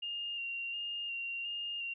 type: tone with vibrato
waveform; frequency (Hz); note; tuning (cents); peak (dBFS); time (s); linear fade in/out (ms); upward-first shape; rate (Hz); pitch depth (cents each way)
sine; 2794; F7; 0; -36; 0.02-1.94; 10; square; 1.4; 20
effects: none